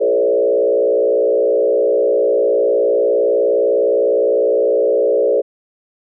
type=tone with frequency modulation; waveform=sine; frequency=491.4 Hz; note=B4; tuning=9 cents flat; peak=-11 dBFS; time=0-5.42 s; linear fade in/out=20 ms; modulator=59.7 Hz; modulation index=1.6; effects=none